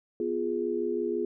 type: chord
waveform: sine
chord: F diminished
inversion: second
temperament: equal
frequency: 246.9 / 349.2 / 415.3 Hz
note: Cb4 / F4 / Ab4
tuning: 0 / 0 / 0 cents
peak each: -35 / -30 / -30 dBFS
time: 0.2-1.25 s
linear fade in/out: 2 ms
effects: none